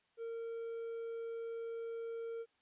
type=tone; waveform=triangle; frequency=459.5 Hz; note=A#4; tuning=25 cents flat; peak=-38 dBFS; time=0.17-2.46 s; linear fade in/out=50 ms; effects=white hiss -75 dBFS RMS until 2.61 s + resampled to 8000 Hz